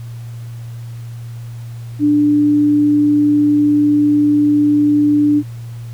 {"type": "tone", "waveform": "sine", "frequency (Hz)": 294.6, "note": "D4", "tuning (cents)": 6, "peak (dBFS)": -9, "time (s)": [1.99, 5.43], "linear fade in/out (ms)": 50, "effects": ["added 117 Hz sine -26 dBFS peak until 5.93 s", "pink hiss -46 dBFS RMS until 5.93 s"]}